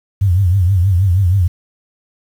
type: tone with vibrato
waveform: sine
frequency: 93 Hz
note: F#2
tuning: 9 cents sharp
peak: -9 dBFS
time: 0.21-1.48 s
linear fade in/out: 10 ms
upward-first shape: triangle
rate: 6.3 Hz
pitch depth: 170 cents each way
effects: 7-bit